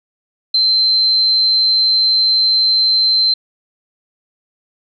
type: tone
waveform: sine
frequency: 4104 Hz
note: C8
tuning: 34 cents flat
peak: -10 dBFS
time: 0.54-3.34 s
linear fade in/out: 5 ms
effects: none